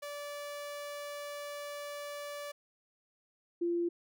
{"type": "tone pair in turn", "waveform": ["sawtooth", "sine"], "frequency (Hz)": [580, 344.2], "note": ["D5", "F4"], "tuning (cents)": [-22, -25], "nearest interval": "major sixth", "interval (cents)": 903, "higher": "first", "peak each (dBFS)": [-36, -29], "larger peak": "second", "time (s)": [[0.02, 2.52], [3.61, 3.89]], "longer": "first", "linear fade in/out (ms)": 10, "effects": []}